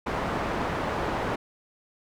white low-pass noise, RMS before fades -29 dBFS, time 0.06-1.36 s, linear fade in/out 10 ms, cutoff 1000 Hz, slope 12 dB/octave, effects none

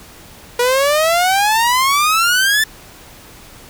sawtooth exponential sweep, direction up, 478.7 to 1778 Hz, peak -8 dBFS, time 0.59-2.64 s, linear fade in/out 5 ms, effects pink hiss -40 dBFS RMS until 3.69 s

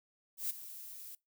violet noise with ADSR envelope, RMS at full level -34 dBFS, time 0.37-1.15 s, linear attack 130 ms, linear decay 12 ms, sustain -14 dB, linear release 3 ms, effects noise-tail reverb RT60 0.2 s tail -23 dB re dry

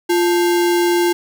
sine tone with sample-and-hold, 348.2 Hz, F4, 5 cents flat, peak -12 dBFS, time 0.09-1.13 s, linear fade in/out 10 ms, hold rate 1225 Hz, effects none

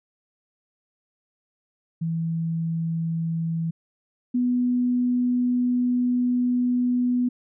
sine tone pair in turn, 164.4 / 246.9 Hz, E3 / B3, -4 / 0 cents, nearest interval perfect fifth, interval 704 cents, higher second, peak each -23 / -19 dBFS, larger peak second, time 2.01-3.71 / 4.34-7.29 s, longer second, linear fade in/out 10 ms, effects none

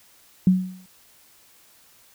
sine tone with exponential decay, 185 Hz, F#3, in tune, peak -10 dBFS, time 0.47-0.86 s, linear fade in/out 2 ms, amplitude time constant 84 ms, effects white hiss -55 dBFS RMS until 2.14 s

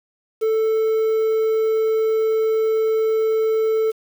triangle tone with quantisation, 441 Hz, A4, 4 cents sharp, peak -14 dBFS, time 0.41-3.92 s, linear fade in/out 20 ms, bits 7, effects none

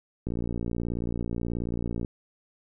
click train, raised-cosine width 3 ms, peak -18 dBFS, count 105, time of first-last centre 0.27-2.048 s, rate 58.5 Hz, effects none

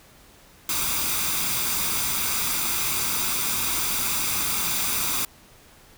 white noise with comb filter, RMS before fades -25 dBFS, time 0.69-5.25 s, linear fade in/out 2 ms, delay 0.83 ms, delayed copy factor +0.55, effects pink hiss -52 dBFS RMS until 5.97 s

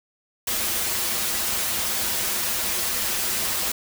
white noise with comb filter, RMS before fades -25 dBFS, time 0.47-3.72 s, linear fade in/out 5 ms, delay 6.9 ms, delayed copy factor -0.9, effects none

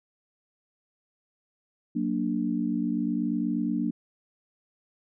sine chord, Gb augmented, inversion none, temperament equal, 185 / 233.1 / 293.7 Hz, Gb3 / Bb3 / D4, 0 / 0 / 0 cents, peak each -31 / -28 / -29 dBFS, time 1.95-3.91 s, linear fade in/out 10 ms, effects none

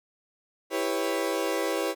35% pulse chord, C# half-diminished seventh, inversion first, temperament equal with one note detuned, 329.6 / 395.6 / 493.9 / 554.4 Hz, E4 / G4 / B4 / C#5, 0 / +16 / 0 / 0 cents, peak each -30 dBFS, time 0.7-1.95 s, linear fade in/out 50 ms, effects none

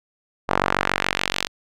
sawtooth tone with band-pass filter sweep, 47 Hz, F#1, 28 cents sharp, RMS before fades -23 dBFS, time 0.48-1.48 s, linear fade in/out 20 ms, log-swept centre 960 to 3900 Hz, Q 1.2, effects none

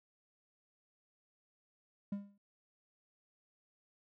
triangle tone with exponential decay, 201.2 Hz, G3, 45 cents sharp, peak -31 dBFS, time 2.12-2.38 s, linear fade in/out 5 ms, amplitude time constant 56 ms, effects none

